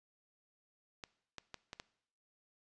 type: clicks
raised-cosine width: 0.2 ms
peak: -27 dBFS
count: 5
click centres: 1.038 / 1.383 / 1.543 / 1.731 / 1.799 s
effects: noise-tail reverb RT60 0.7 s tail -20 dB re dry + resampled to 22050 Hz